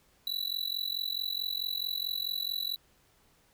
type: tone with amplitude modulation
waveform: square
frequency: 3951 Hz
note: B7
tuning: in tune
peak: -28 dBFS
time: 0.27-2.76 s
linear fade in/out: 2 ms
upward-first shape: sine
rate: 44.6 Hz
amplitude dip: 95%
effects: pink hiss -66 dBFS RMS until 3.53 s